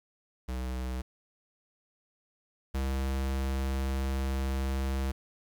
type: tone pair in turn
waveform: square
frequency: 63.5 / 66.77 Hz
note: B1 / C2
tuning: +49 / +36 cents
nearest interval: minor second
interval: 87 cents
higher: second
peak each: -33 / -29 dBFS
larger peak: second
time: 0.48-1.02 / 2.74-5.12 s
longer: second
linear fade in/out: 10 ms
effects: 10-bit